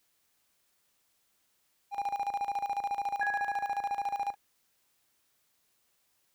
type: tone with tremolo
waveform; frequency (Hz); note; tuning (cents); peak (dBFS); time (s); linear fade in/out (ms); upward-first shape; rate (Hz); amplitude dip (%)
triangle; 807; G#5; -50; -26; 1.91-4.35; 50; square; 14; 75
type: tone with exponential decay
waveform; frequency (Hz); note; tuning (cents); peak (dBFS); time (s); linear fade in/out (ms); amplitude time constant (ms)
sine; 1665; G#6; +4; -28; 3.21-4.36; 5; 250
effects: white hiss -73 dBFS RMS until 6.34 s